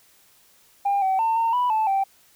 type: tone with pitch steps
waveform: sine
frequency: 801 / 763 / 899 / 913 / 986 / 874 / 780 Hz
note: G5 / G5 / A5 / A#5 / B5 / A5 / G5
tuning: +37 / -47 / +37 / -36 / -3 / -12 / -9 cents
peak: -17 dBFS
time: 0.85-2.04 s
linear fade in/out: 10 ms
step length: 170 ms
effects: tanh soft clip ceiling -16 dBFS + white hiss -57 dBFS RMS until 2.35 s